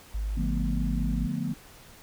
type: tone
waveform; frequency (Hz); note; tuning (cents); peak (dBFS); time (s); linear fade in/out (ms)
sine; 51.7; G#1; -7; -27; 0.14-1.27; 10
type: chord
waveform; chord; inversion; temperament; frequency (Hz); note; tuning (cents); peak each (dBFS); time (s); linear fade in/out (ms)
sine; B half-diminished seventh; first; just; 148.16 / 177.8 / 222.2 / 246.9; D3 / F3 / A3 / B3; +16 / +31 / +17 / 0; -33; 0.37-1.54; 5
effects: pink hiss -51 dBFS RMS until 2.02 s